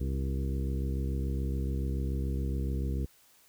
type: harmonic tone with a mistuned harmonic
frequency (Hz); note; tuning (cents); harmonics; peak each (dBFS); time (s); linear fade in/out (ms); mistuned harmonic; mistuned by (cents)
67; C2; +42; 1 / 2 / 3 / 4 / 5 / 6 / 7; -30 / -36 / -40 / -42 / -44 / -46 / -47; 0-3.06; 10; 6; -37
effects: white hiss -62 dBFS RMS until 3.48 s